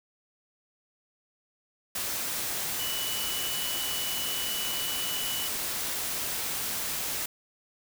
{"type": "tone in noise", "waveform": "sine", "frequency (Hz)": 2960, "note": "F#7", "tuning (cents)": 0, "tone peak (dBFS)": -34, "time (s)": [2.79, 5.48], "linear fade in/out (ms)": 5, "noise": "white", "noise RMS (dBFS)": -32, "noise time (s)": [1.95, 7.26], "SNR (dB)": -5, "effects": []}